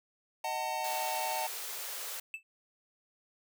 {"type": "chord", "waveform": "square", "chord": "D# diminished", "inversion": "none", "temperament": "just", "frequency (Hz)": [622.3, 746.7, 896], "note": ["D#5", "F#5", "A5"], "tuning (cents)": [0, 16, 31], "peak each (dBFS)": [-41, -38, -36], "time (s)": [0.44, 1.47], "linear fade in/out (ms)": 5}
{"type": "high-pass noise", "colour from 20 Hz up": "white", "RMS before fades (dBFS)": -40, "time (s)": [0.84, 2.2], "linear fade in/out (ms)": 5, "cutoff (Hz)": 370, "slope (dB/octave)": 96}
{"type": "tone with exponential decay", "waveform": "triangle", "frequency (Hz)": 2637, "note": "E7", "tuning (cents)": 0, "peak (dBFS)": -31, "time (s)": [2.34, 2.43], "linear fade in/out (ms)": 1, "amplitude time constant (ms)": 19}
{"effects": []}